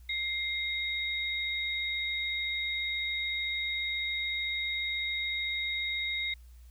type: tone pair together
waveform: sine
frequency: 2109 / 3758 Hz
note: C7 / A#7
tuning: +13 / +13 cents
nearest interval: minor seventh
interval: 1000 cents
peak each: -32 / -34 dBFS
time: 0.09-6.34 s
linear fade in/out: 5 ms
effects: added 60 Hz sine -49 dBFS peak until 6.7 s + white hiss -67 dBFS RMS until 6.7 s